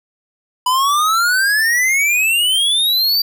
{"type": "exponential sweep", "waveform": "square", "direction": "up", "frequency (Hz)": [987.8, 4699], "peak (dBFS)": -13, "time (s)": [0.66, 3.22], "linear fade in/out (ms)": 5, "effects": []}